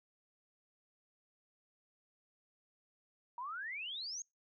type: exponential sweep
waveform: sine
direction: up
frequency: 932 to 6645 Hz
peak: -40 dBFS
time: 3.38-4.22 s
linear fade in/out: 2 ms
effects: noise-tail reverb RT60 0.2 s tail -26 dB re dry